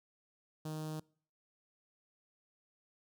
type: tone with notch filter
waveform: sawtooth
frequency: 155.56 Hz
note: D#3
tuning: in tune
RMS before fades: -41 dBFS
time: 0.65-1 s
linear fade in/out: 5 ms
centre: 2100 Hz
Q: 0.88
effects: noise-tail reverb RT60 0.5 s tail -25 dB re dry